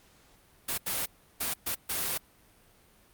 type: noise bursts at uneven times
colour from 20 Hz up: white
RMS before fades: -31 dBFS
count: 5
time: 0.68-0.78 / 0.86-1.06 / 1.4-1.54 / 1.66-1.75 / 1.89-2.18 s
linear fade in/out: 10 ms
effects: pink hiss -61 dBFS RMS until 3.13 s + Opus 48 kbps